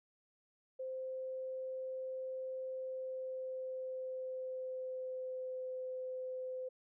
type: tone with pitch glide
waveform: sine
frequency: 520 to 512.8 Hz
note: C5 to C5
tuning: -11 to -35 cents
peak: -39 dBFS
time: 0.79-6.69 s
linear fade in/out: 10 ms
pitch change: -24 cents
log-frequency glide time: 2.72-5.68 s
effects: none